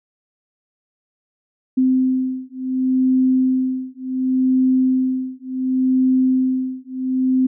sine beating tone pair, 258.3 / 258.99 Hz, C4 / C4, -22 / -18 cents, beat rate 0.69 Hz, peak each -18 dBFS, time 1.77-7.47 s, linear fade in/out 10 ms, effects none

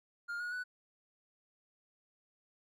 triangle tone with pitch steps, 1410 / 1447.1 / 1485.2 Hz, F6 / F#6 / F#6, +16 / -39 / +6 cents, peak -35 dBFS, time 0.28-0.64 s, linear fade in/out 20 ms, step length 120 ms, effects none

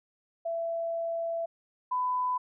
sine tone pair in turn, 668 / 1000.9 Hz, E5 / B5, +23 / +23 cents, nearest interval perfect fifth, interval 700 cents, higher second, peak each -29 / -26 dBFS, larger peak second, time 0.45-1.46 / 1.91-2.38 s, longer first, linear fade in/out 10 ms, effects none

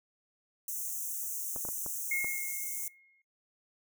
white high-pass noise, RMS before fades -37 dBFS, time 0.68-2.88 s, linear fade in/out 2 ms, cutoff 5900 Hz, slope 96 dB/octave
clicks, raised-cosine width 1 ms, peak -28 dBFS, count 5, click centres 1.562 / 1.651 / 1.688 / 1.863 / 2.245 s
sine tone with exponential decay, 2152 Hz, C7, 48 cents sharp, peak -28 dBFS, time 2.11-3.22 s, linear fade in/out 5 ms, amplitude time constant 240 ms
effects noise-tail reverb RT60 0.2 s tail -24 dB re dry

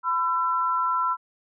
sine tone pair together, 1006.5 / 1344 Hz, B5 / E6, +33 / +33 cents, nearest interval perfect fourth, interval 500 cents, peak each -24 dBFS, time 0.03-1.17 s, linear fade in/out 50 ms, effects none

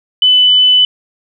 sine tone, 3001 Hz, F#7, 24 cents sharp, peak -5 dBFS, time 0.22-0.85 s, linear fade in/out 2 ms, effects none

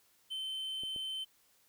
triangle tone, 3082 Hz, G7, 30 cents flat, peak -35 dBFS, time 0.3-1.25 s, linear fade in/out 20 ms
clicks, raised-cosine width 2 ms, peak -38 dBFS, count 2, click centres 0.835 / 0.962 s
effects white hiss -69 dBFS RMS until 1.68 s

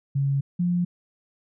sine tone pair in turn, 138.59 / 176.23 Hz, C#3 / F3, 0 / +16 cents, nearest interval major third, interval 416 cents, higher second, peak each -20 dBFS, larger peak neither, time 0.15-0.41 / 0.59-0.85 s, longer neither, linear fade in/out 10 ms, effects none

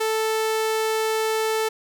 sawtooth tone, 440 Hz, A4, in tune, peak -17 dBFS, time 0-1.69 s, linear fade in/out 10 ms, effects none

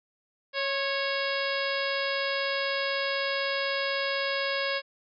harmonic tone with a mistuned harmonic, 552 Hz, C#5, 7 cents flat, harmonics 1 / 2 / 3 / 4 / 5 / 6 / 7 / 8 / 9, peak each -31 / -36 / -33 / -35 / -37 / -38 / -40 / -40 / -38 dBFS, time 0.53-4.82 s, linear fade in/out 50 ms, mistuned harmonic 2, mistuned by -27 cents, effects none

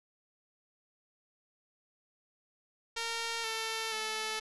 5% pulse tone with pitch steps, 460.2 / 446.6 / 436.5 Hz, A#4 / A4 / A4, -22 / +26 / -14 cents, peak -22 dBFS, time 2.96-4.4 s, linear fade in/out 10 ms, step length 480 ms, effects resampled to 22050 Hz + 8-bit

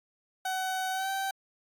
30% pulse tone with pitch glide, 752 to 775.4 Hz, F#5 to G5, +28 to -19 cents, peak -27 dBFS, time 0.45-1.31 s, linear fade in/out 5 ms, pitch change +53 cents, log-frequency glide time 0.91-1.1 s, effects AAC 64 kbps

